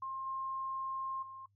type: tone with level steps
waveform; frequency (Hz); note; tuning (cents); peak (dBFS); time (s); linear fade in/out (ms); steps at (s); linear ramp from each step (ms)
sine; 1063; C6; +27; -38 / -36 / -46; 0.02-1.46; 5; 0.26 / 1.22; 10
effects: noise-tail reverb RT60 0.1 s tail -21 dB re dry + added 100 Hz sine -70 dBFS peak until 1.55 s